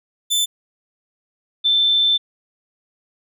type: tone pair in turn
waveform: sawtooth / sine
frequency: 3531 / 3543 Hz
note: A7 / A7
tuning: +5 / +11 cents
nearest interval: unison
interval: 6 cents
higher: second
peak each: -13 dBFS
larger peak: neither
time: 0.3-0.46 / 1.64-2.18 s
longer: second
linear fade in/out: 20 ms
effects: none